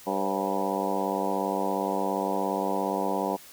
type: harmonic tone with a mistuned harmonic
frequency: 97.2 Hz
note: G2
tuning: 14 cents flat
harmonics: 2 / 3 / 4 / 5 / 6 / 7 / 8 / 9 / 10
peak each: -34 / -34 / -34 / -34 / -34 / -34 / -34 / -34 / -34 dBFS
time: 0.06-3.37 s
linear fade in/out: 20 ms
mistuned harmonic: 6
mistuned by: -75 cents
effects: white hiss -49 dBFS RMS until 3.52 s